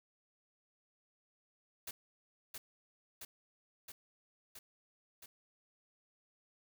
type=noise with echo; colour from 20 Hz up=white; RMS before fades=-44 dBFS; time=1.87-1.91 s; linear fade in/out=5 ms; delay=670 ms; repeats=5; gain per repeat=-2 dB; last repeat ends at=5.26 s; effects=none